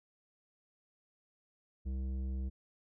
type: tone with tanh clipping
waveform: sine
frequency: 65.41 Hz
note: C2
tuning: in tune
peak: -36 dBFS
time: 1.85-2.5 s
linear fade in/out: 20 ms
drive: 11 dB
effects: none